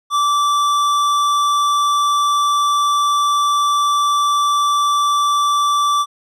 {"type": "tone with tanh clipping", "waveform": "sine", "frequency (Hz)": 1164, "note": "D6", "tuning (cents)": -16, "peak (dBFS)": -15, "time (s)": [0.1, 6.06], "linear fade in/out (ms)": 50, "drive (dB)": 15, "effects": []}